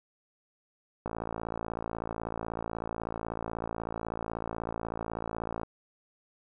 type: click train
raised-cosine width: 1 ms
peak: -20 dBFS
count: 258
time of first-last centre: 1.06-5.633 s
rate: 56.2 Hz
effects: none